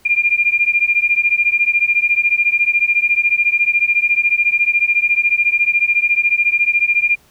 sine beating tone pair, 2397 / 2411 Hz, D7 / D7, +35 / +45 cents, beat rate 14 Hz, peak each -15 dBFS, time 0.05-7.16 s, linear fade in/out 10 ms, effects pink hiss -52 dBFS RMS until 7.3 s

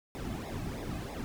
brown noise with flanger, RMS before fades -38 dBFS, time 0.15-1.24 s, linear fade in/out 0 ms, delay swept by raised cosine 0.66 to 2.16 ms, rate 3.1 Hz, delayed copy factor -0.85, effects none

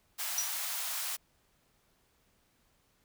white high-pass noise, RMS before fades -36 dBFS, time 0.18-1.17 s, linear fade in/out 20 ms, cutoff 640 Hz, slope 48 dB/octave
sine tone with exponential decay, 5830 Hz, F#8, 26 cents flat, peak -26 dBFS, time 0.38-0.57 s, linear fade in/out 1 ms, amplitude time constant 40 ms
effects pink hiss -71 dBFS RMS until 3.04 s

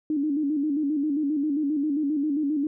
sine tone with vibrato, 293.7 Hz, D4, in tune, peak -22 dBFS, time 0.1-2.67 s, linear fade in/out 2 ms, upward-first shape square, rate 7.5 Hz, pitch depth 82 cents each way, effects none

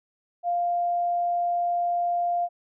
sine tone, 698.5 Hz, F5, in tune, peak -22 dBFS, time 0.43-2.49 s, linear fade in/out 50 ms, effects none

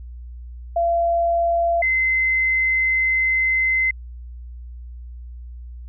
sine tone pair in turn, 681 / 2060 Hz, F5 / C7, -44 / -28 cents, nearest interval octave + perfect fifth, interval 1916 cents, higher second, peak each -16 dBFS, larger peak neither, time 0.76-1.82 / 1.82-3.91 s, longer second, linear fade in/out 5 ms, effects added 60 Hz sine -33 dBFS peak until 5.88 s

